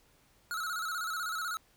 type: tone with vibrato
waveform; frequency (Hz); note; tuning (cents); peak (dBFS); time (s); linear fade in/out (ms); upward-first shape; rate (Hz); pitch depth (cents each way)
square; 1366; F6; -39; -34; 0.51-1.57; 0; square; 16; 85
effects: pink hiss -66 dBFS RMS until 1.76 s